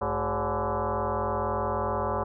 sine tone with frequency modulation, 215.4 Hz, A3, 37 cents flat, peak -25 dBFS, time 0.01-2.24 s, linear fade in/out 10 ms, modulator 158 Hz, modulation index 6.3, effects none

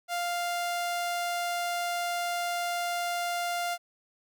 sawtooth tone, 698.5 Hz, F5, in tune, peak -25 dBFS, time 0.08-3.78 s, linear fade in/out 50 ms, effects none

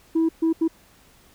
sine tone bursts at uneven times, 325.7 Hz, E4, 21 cents flat, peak -15 dBFS, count 3, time 0.15-0.29 / 0.42-0.53 / 0.61-0.68 s, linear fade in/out 10 ms, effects tanh soft clip ceiling -15 dBFS + pink hiss -55 dBFS RMS until 1.34 s

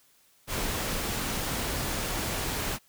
pink noise, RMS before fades -31 dBFS, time 0.47-2.79 s, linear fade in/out 50 ms, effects white hiss -63 dBFS RMS until 2.88 s

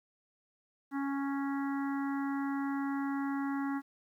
harmonic tone, 277.2 Hz, C#4, in tune, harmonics 1 / 3 / 4 / 5 / 6 / 7, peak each -32 / -42 / -44 / -46 / -48 / -49 dBFS, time 0.91-3.82 s, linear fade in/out 50 ms, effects 11-bit

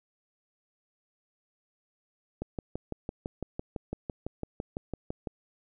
click train, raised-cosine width 2 ms, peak -20 dBFS, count 18, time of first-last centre 2.42-5.272 s, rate 5.96 Hz, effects none

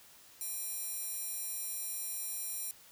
square tone with high-pass filter, 805 Hz, G5, 46 cents sharp, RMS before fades -39 dBFS, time 0.41-2.71 s, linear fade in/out 0 ms, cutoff 10000 Hz, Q 1.1, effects white hiss -58 dBFS RMS until 2.91 s

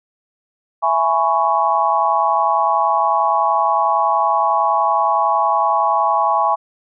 sine chord, C# minor seventh, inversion first, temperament just, 665.2 / 831.5 / 997.9 / 1108.7 Hz, E5 / G#5 / B5 / C#6, +16 / +2 / +18 / 0 cents, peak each -21 / -17 / -20 / -18 dBFS, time 0.82-6.56 s, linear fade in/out 20 ms, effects none

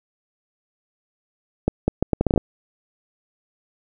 accelerating click train, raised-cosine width 2 ms, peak -4 dBFS, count 10, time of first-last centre 1.68-2.377 s, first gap 200 ms, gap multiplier 0.73, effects none

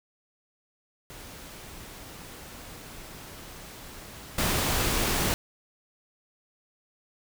pink noise with level steps, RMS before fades -44 / -26 dBFS, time 1.1-5.34 s, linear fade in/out 0 ms, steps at 4.38 s, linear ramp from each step 5 ms, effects none

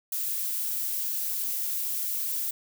violet noise, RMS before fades -30 dBFS, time 0.12-2.51 s, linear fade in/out 5 ms, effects none

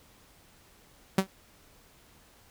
sawtooth tone with exponential decay, 191.3 Hz, G3, 42 cents flat, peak -14 dBFS, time 1.18-1.27 s, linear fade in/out 5 ms, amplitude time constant 19 ms, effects pink hiss -59 dBFS RMS until 2.5 s

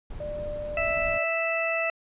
brown noise, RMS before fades -38 dBFS, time 0.1-1.18 s, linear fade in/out 5 ms
sine tone, 595 Hz, D5, 22 cents sharp, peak -31 dBFS, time 0.2-1.24 s, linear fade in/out 5 ms
harmonic tone, 659.3 Hz, E5, in tune, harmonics 1 / 2 / 3 / 4, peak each -28 / -34 / -32 / -28 dBFS, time 0.77-1.9 s, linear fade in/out 2 ms
effects resampled to 8000 Hz

